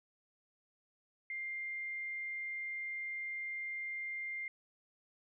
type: tone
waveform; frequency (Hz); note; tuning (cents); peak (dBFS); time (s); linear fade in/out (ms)
sine; 2100; C7; +6; -38; 1.3-4.48; 2
effects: none